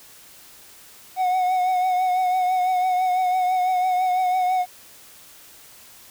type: tone with vibrato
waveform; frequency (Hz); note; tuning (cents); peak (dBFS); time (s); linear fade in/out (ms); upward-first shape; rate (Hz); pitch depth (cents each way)
triangle; 736; F#5; -9; -16; 1.16-4.66; 50; triangle; 6; 39
effects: white hiss -47 dBFS RMS until 6.1 s